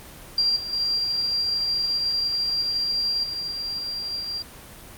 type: tone with level steps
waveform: sine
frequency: 4750 Hz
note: D8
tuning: 19 cents sharp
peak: -17 / -28 / -20 / -26 dBFS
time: 0.38-4.42 s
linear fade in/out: 2 ms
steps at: 0.56 / 0.73 / 3.23 s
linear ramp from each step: 2 ms
effects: pink hiss -43 dBFS RMS until 4.97 s + Opus 24 kbps